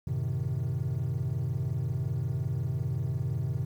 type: chord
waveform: triangle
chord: F# diminished seventh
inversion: none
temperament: equal with one note detuned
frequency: 92.5 / 110 / 130.06 / 155.56 Hz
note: F#2 / A2 / C3 / Eb3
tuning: 0 / 0 / -10 / 0 cents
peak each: -33 / -32 / -28 / -33 dBFS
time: 0.07-3.65 s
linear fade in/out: 5 ms
effects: tanh soft clip ceiling -21 dBFS + 10-bit